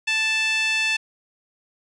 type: tone with band-pass filter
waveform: 5% pulse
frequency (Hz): 880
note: A5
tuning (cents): 0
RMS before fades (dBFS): -22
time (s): 0.07-0.97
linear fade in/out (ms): 10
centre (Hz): 2400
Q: 3.4
effects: resampled to 24000 Hz + 9-bit